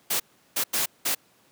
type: noise bursts at uneven times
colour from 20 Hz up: white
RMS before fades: -25 dBFS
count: 4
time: 0.1-0.2 / 0.56-0.64 / 0.73-0.86 / 1.05-1.15 s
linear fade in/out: 10 ms
effects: pink hiss -61 dBFS RMS until 1.51 s + high-pass 150 Hz 12 dB/octave